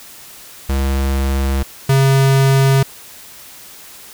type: tone pair in turn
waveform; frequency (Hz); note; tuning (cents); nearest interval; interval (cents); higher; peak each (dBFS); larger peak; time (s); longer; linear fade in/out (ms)
square; 67.7 / 135.4; C#2 / C#3; -40 / -40; octave; 1200; second; -15 / -10; second; 0.69-1.63 / 1.89-2.83; neither; 5
effects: white hiss -38 dBFS RMS until 4.13 s